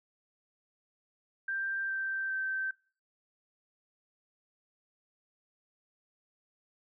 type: tone with pitch steps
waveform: sine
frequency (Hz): 1578 / 1564 / 1552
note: G6 / G6 / G6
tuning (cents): +11 / -4 / -18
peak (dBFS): -31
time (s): 1.48-2.71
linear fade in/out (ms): 5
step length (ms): 410
effects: noise-tail reverb RT60 0.4 s tail -23 dB re dry